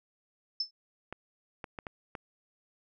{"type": "tone with exponential decay", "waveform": "sine", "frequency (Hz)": 5274, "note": "E8", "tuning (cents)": 0, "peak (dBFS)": -25, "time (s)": [0.6, 0.71], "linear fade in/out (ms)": 5, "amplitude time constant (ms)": 22}
{"type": "clicks", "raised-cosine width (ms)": 0.5, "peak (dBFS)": -24, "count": 5, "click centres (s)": [1.126, 1.642, 1.788, 1.868, 2.152]}
{"effects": []}